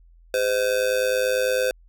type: tone with amplitude modulation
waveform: square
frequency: 512 Hz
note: C5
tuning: 38 cents flat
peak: -17 dBFS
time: 0.34-1.71 s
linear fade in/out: 2 ms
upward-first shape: sine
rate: 109 Hz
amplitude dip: 75%
effects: added 42 Hz sine -49 dBFS peak until 1.88 s